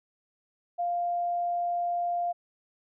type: tone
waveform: sine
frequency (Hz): 698.5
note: F5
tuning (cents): 0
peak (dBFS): -26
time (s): 0.78-2.33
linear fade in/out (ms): 20
effects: none